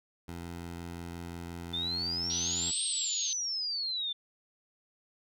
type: tone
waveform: 15% pulse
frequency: 85.7 Hz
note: F2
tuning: 32 cents flat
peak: -33 dBFS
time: 0.28-2.71 s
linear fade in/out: 5 ms
type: exponential two-way sweep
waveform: sine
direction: up then down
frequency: 3520 to 8610 to 3520 Hz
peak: -31 dBFS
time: 1.73-4.13 s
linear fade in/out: 10 ms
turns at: 2.83 s
type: band-pass noise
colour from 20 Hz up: white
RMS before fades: -37 dBFS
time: 2.3-3.33 s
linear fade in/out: 0 ms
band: 3200 to 4600 Hz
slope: 48 dB/octave
effects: none